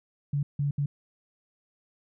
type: tone bursts at uneven times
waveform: sine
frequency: 143 Hz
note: D3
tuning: 46 cents flat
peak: -24 dBFS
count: 3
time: 0.33-0.43 / 0.59-0.71 / 0.78-0.86 s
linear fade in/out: 5 ms
effects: none